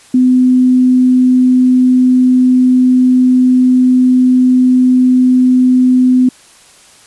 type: tone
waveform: sine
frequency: 253.5 Hz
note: B3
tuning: 45 cents sharp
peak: -5 dBFS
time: 0.14-6.29 s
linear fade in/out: 5 ms
effects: white hiss -42 dBFS RMS until 7.06 s + resampled to 24000 Hz